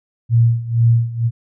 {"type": "tone with tremolo", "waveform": "sine", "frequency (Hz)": 116.54, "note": "A#2", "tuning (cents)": 0, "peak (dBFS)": -8, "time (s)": [0.29, 1.31], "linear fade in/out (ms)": 50, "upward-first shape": "sine", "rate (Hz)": 2.1, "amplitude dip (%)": 85, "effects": []}